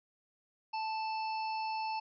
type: harmonic tone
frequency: 880 Hz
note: A5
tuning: in tune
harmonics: 1 / 3 / 5 / 6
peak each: -34 / -44 / -48 / -50 dBFS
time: 0.73-2 s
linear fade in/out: 10 ms
effects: none